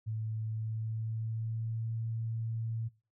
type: tone with pitch glide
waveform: sine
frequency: 110 to 113.29 Hz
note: A2 to A#2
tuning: 0 to -49 cents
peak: -33 dBFS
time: 0.06-2.89 s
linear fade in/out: 20 ms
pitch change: +51 cents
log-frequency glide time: 0.47-1.92 s
effects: noise-tail reverb RT60 0.3 s tail -19 dB re dry